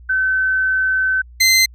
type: tone pair in turn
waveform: sine / 20% pulse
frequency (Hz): 1528 / 2068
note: G6 / C7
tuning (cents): -45 / -21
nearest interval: perfect fourth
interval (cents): 524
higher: second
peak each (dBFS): -14 / -5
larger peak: second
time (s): 0.09-1.22 / 1.4-1.66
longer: first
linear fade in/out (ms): 10
effects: added 60 Hz sine -38 dBFS peak until 1.74 s + resampled to 32000 Hz